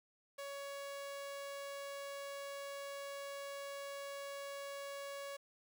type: tone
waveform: sawtooth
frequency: 560 Hz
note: C#5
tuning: 18 cents sharp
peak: -40 dBFS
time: 0.38-5.37 s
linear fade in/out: 10 ms
effects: 11-bit